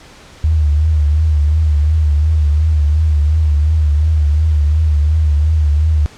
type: tone with vibrato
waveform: sine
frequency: 76.2 Hz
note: D#2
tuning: 36 cents flat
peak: -9 dBFS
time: 0.44-6.06 s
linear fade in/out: 0 ms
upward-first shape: triangle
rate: 2.8 Hz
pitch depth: 86 cents each way
effects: pink hiss -40 dBFS RMS until 6.17 s + low-pass 7000 Hz 12 dB/octave